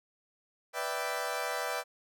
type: chord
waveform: 20% pulse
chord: E minor seventh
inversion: second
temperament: equal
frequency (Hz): 493.9 / 587.3 / 659.3 / 784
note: B4 / D5 / E5 / G5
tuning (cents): 0 / 0 / 0 / 0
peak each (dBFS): -33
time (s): 0.73-1.84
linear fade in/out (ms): 50
effects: none